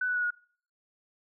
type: tone with pitch steps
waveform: sine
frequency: 1498 / 1480.8 / 1463.8 / 1447 Hz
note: F#6 / F#6 / F#6 / F#6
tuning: +21 / +1 / -19 / -39 cents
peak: -26 dBFS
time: 0.01-0.306 s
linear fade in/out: 5 ms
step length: 74 ms
effects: noise-tail reverb RT60 0.5 s tail -24 dB re dry